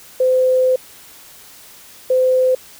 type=tone pair in turn; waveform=sine; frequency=513 / 513 Hz; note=C5 / C5; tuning=-34 / -34 cents; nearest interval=unison; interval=0 cents; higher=neither; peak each=-11 dBFS; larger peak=neither; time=0.2-0.76 / 2.1-2.55 s; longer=first; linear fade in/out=5 ms; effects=white hiss -42 dBFS RMS until 2.79 s